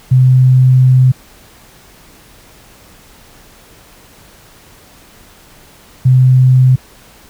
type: tone pair in turn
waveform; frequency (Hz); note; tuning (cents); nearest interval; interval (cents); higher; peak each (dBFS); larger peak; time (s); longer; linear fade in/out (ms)
sine; 128.6 / 128.6; C3 / C3; -30 / -30; unison; 0; neither; -4; neither; 0.11-1.12 / 6.05-6.76; first; 10
effects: pink hiss -42 dBFS RMS until 7.29 s